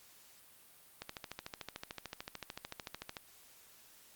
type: click train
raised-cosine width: 0.2 ms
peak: -24 dBFS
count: 30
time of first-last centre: 1.02-3.168 s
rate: 13.5 Hz
effects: white hiss -61 dBFS RMS until 4.15 s + Opus 48 kbps